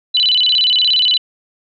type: tone with vibrato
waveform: sine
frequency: 3450 Hz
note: A7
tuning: 35 cents flat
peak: -10 dBFS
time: 0.14-1.18 s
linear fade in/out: 10 ms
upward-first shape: square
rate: 17 Hz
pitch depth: 250 cents each way
effects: none